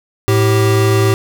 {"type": "tone pair together", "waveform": "square", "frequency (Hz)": [108.8, 389.6], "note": ["A2", "G4"], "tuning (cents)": [-19, -11], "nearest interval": "octave + minor seventh", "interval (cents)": 2208, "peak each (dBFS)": [-12, -15], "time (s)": [0.28, 1.14], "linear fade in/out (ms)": 0, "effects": []}